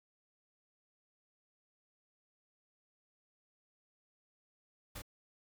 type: noise with echo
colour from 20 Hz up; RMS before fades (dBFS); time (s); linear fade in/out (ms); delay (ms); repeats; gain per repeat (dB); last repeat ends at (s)
pink; -44; 4.95-4.99; 10; 31; 1; -2; 5.021
effects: none